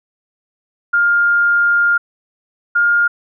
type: tone pair in turn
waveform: sine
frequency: 1407 / 1413.6 Hz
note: F6 / F6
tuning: +12 / +21 cents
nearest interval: unison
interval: 9 cents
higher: second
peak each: -10 dBFS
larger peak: neither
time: 0.93-1.98 / 2.75-3.08 s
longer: first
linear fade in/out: 10 ms
effects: none